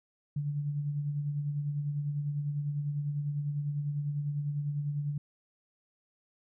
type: tone with tremolo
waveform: sine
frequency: 145.5 Hz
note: D3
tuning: 16 cents flat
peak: -28 dBFS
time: 0.36-5.18 s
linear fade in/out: 5 ms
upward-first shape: sine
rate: 10 Hz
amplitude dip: 45%
effects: none